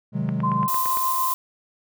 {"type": "chord", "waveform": "triangle", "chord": "Ab dominant seventh", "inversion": "first", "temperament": "equal", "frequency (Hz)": [130.81, 155.56, 185, 207.7], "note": ["C3", "Eb3", "Gb3", "Ab3"], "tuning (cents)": [0, 0, 0, 0], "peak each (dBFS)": -26, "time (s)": [0.12, 0.69], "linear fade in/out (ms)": 50}
{"type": "click train", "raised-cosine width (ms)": 0.5, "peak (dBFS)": -19, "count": 7, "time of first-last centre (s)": [0.29, 0.972], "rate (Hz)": 8.8}
{"type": "tone with tremolo", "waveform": "sine", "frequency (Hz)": 1038, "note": "C6", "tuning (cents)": -14, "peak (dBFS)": -20, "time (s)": [0.43, 1.34], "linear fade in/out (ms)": 10, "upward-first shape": "triangle", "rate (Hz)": 6.6, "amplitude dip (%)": 30}
{"type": "noise", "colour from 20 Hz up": "violet", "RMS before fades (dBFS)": -27, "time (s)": [0.68, 1.34], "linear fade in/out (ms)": 0}
{"effects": []}